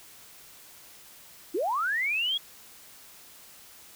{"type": "linear sweep", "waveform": "sine", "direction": "up", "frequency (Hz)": [293.7, 3368], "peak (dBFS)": -25, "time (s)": [1.54, 2.38], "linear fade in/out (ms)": 10, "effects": ["white hiss -51 dBFS RMS until 3.95 s"]}